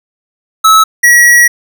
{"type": "tone pair in turn", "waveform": "square", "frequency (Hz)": [1299, 1918.5], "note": ["E6", "A#6"], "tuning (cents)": [-26, 49], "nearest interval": "perfect fifth", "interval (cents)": 675, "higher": "second", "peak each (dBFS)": -3, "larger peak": "neither", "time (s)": [[0.64, 0.84], [1.03, 1.48]], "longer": "second", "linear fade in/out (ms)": 10, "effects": []}